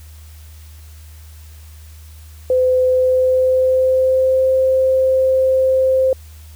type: tone with pitch glide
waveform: sine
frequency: 510 to 523.1 Hz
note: C5 to C5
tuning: -44 to -1 cents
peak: -11 dBFS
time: 2.5-6.13 s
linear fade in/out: 2 ms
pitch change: +43 cents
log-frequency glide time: 2.84-4.5 s
effects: added 77 Hz sine -36 dBFS peak until 6.55 s + white hiss -48 dBFS RMS until 6.55 s